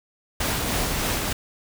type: noise with tremolo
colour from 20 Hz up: pink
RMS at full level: -24 dBFS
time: 0.4-1.33 s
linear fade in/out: 5 ms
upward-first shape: sine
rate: 3.3 Hz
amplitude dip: 25%
effects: none